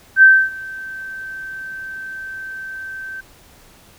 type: tone with ADSR envelope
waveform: sine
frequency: 1552 Hz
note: G6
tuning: 18 cents flat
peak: -3 dBFS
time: 0.16-3.21 s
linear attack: 65 ms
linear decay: 270 ms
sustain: -24 dB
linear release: 10 ms
effects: pink hiss -48 dBFS RMS until 3.98 s